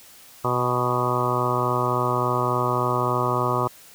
harmonic tone with a mistuned harmonic, 123.5 Hz, B2, in tune, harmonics 1 / 2 / 3 / 4 / 5 / 6 / 7 / 8 / 9 / 10, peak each -27 / -33 / -28 / -31 / -30 / -33 / -32 / -28 / -27 / -28 dBFS, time 0.44-3.68 s, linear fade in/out 10 ms, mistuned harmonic 6, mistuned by +35 cents, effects white hiss -48 dBFS RMS until 3.94 s

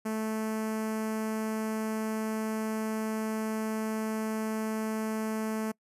sawtooth tone with notch filter, 218.8 Hz, A3, 9 cents flat, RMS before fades -32 dBFS, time 0.05-5.72 s, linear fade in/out 10 ms, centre 3700 Hz, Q 0.82, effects noise-tail reverb RT60 0.1 s tail -25 dB re dry + resampled to 32000 Hz

